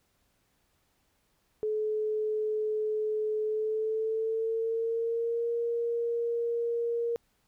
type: tone with pitch glide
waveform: sine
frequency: 429.6 to 468.5 Hz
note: A4 to A#4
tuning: -41 to +9 cents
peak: -27 dBFS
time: 1.63-7.16 s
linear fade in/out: 0 ms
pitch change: +150 cents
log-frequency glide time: 3.43-5.49 s
effects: pink hiss -72 dBFS RMS until 7.47 s